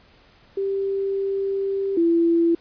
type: tone pair in turn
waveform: sine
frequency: 392 / 336 Hz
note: G4 / E4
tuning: 0 / +33 cents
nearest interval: minor third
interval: 267 cents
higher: first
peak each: -21 / -15 dBFS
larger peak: second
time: 0.57-1.97 / 1.97-2.55 s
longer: first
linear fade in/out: 5 ms
effects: pink hiss -54 dBFS RMS until 2.6 s + resampled to 11025 Hz